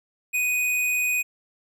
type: tone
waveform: square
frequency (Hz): 2489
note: D#7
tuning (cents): 0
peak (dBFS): -22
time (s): 0.33-1.23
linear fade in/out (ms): 20
effects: none